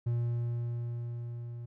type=tone with level ramp; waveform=triangle; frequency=118.8 Hz; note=A#2; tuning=33 cents sharp; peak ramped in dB=-25 to -37 dBFS; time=0.06-1.66 s; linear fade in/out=10 ms; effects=none